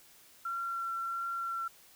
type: tone with vibrato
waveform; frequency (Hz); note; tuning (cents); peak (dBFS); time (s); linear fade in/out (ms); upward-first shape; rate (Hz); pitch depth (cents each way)
sine; 1363; F6; -43; -33; 0.45-1.68; 5; triangle; 1.5; 13
effects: white hiss -59 dBFS RMS until 1.95 s